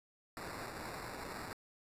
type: noise with sample-and-hold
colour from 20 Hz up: violet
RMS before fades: -45 dBFS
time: 0.37-1.53 s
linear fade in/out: 0 ms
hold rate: 3150 Hz
effects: resampled to 32000 Hz